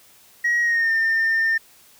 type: tone with pitch glide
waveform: sine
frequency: 1900 to 1806.9 Hz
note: A#6 to A6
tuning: +33 to +46 cents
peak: -15 dBFS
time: 0.44-1.58 s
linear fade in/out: 10 ms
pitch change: -87 cents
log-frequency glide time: 0.61-0.92 s
effects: tanh soft clip ceiling -15 dBFS + white hiss -52 dBFS RMS until 1.99 s